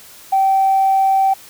sine tone, 774 Hz, G5, 22 cents flat, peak -10 dBFS, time 0.32-1.34 s, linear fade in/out 10 ms, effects tanh soft clip ceiling -6 dBFS + white hiss -41 dBFS RMS until 1.49 s

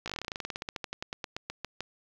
slowing click train, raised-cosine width 0.2 ms, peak -17 dBFS, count 28, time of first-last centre 0.06-1.806 s, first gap 17 ms, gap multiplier 1.09, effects low-pass 6000 Hz 12 dB/octave + 8-bit

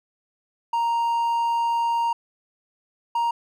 triangle tone pair in turn, 932.3 / 936.2 Hz, A#5 / A#5, 0 / +7 cents, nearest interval unison, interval 7 cents, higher second, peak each -18 dBFS, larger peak neither, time 0.73-2.13 / 3.15-3.31 s, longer first, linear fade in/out 5 ms, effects none

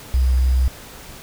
sine tone with sample-and-hold, 64 Hz, C2, 38 cents flat, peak -13 dBFS, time 0.14-0.68 s, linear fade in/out 0 ms, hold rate 4900 Hz, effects pink hiss -39 dBFS RMS until 1.22 s

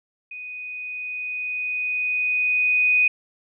sine tone with level ramp, 2489 Hz, D#7, in tune, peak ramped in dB -33 to -14 dBFS, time 0.31-3.08 s, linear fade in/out 5 ms, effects none

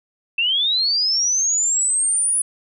sine linear sweep, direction up, 2637 to 9956 Hz, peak -16 dBFS, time 0.38-2.42 s, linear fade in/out 5 ms, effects none

